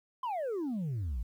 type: exponential sweep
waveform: sine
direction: down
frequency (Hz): 1059 to 51.4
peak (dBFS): -29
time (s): 0.23-1.23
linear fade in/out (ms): 5
effects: tanh soft clip ceiling -31 dBFS + 11-bit